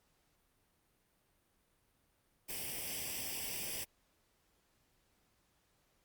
white noise with comb filter, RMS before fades -41 dBFS, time 2.48-3.85 s, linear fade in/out 20 ms, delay 0.37 ms, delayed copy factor +0.75, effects pink hiss -75 dBFS RMS until 6.04 s + Opus 48 kbps

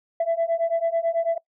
sine beating tone pair, 662 / 671.1 Hz, E5 / E5, +7 / +31 cents, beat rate 9.1 Hz, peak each -22 dBFS, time 0.2-1.38 s, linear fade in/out 5 ms, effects noise-tail reverb RT60 0.1 s tail -22 dB re dry + tanh soft clip ceiling -16 dBFS

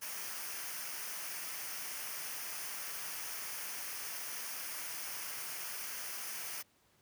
white noise with comb filter, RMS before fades -42 dBFS, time 0.01-6.63 s, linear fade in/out 20 ms, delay 0.26 ms, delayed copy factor -0.6, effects pink hiss -70 dBFS RMS until 7.01 s + high-pass 80 Hz 12 dB/octave

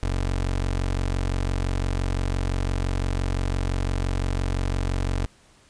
25% pulse tone, 45.85 Hz, F#1, 15 cents flat, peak -19 dBFS, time 0.03-5.26 s, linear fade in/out 0 ms, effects pink hiss -56 dBFS RMS until 5.69 s + resampled to 22050 Hz

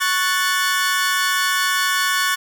sawtooth chord, F# minor, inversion second, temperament equal, 1108.7 / 1480 / 1760 Hz, C#6 / F#6 / A6, 0 / 0 / 0 cents, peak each -18 dBFS, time 0-2.36 s, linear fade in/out 20 ms, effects none

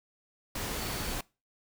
sine tone in noise, 4471 Hz, C#8, 14 cents sharp, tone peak -46 dBFS, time 0.77-1.14 s, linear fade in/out 5 ms, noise pink, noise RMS -35 dBFS, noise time 0.55-1.21 s, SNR -14 dB, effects noise-tail reverb RT60 0.3 s tail -23 dB re dry

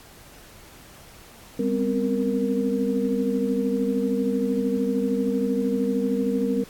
sine tone cluster, 199.6 / 253.5 / 266.5 / 466.8 Hz, G3 / B3 / C4 / A#4, +32 / +45 / +32 / +2 cents, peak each -26 / -25 / -30 / -26 dBFS, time 1.59-6.64 s, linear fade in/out 5 ms, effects pink hiss -48 dBFS RMS until 6.69 s + AAC 64 kbps

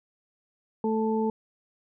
harmonic tone, 220 Hz, A3, in tune, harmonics 1 / 2 / 4, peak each -26 / -27 / -32 dBFS, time 0.84-1.3 s, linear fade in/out 2 ms, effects none

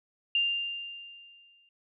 sine tone with exponential decay, 2794 Hz, F7, in tune, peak -22 dBFS, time 0.35-1.69 s, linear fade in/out 2 ms, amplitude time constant 290 ms, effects none

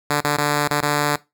5% pulse tone with dropouts, 146.83 Hz, D3, in tune, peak -6 dBFS, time 0.1-1.16 s, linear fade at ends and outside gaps 5 ms, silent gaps 0.206-0.244 / 0.368-0.381 / 0.678-0.706 / 0.808-0.827 s, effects noise-tail reverb RT60 0.2 s tail -19 dB re dry

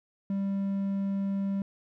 triangle tone, 196.7 Hz, G3, 6 cents sharp, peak -25 dBFS, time 0.3-1.62 s, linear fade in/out 2 ms, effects none

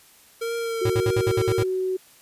square tone with vibrato, 458.3 Hz, A#4, 29 cents flat, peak -26 dBFS, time 0.41-1.64 s, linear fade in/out 10 ms, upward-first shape triangle, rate 1.7 Hz, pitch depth 30 cents each way
sine tone with pitch glide, 370 to 373.7 Hz, F#4 to F#4, 0 to +17 cents, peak -22 dBFS, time 0.81-1.97 s, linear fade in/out 10 ms, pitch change +17 cents, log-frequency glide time 0.97-1.12 s
square tone bursts, 110 Hz, A2, in tune, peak -22 dBFS, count 8, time 0.85-1.629 s, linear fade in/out 5 ms, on 51 ms, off 53 ms
effects white hiss -53 dBFS RMS until 2.21 s + resampled to 32000 Hz

